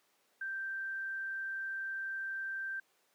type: tone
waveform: sine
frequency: 1568 Hz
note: G6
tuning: in tune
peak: -36 dBFS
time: 0.41-2.8 s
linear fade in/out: 5 ms
effects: pink hiss -72 dBFS RMS until 3.14 s + high-pass 400 Hz 12 dB/octave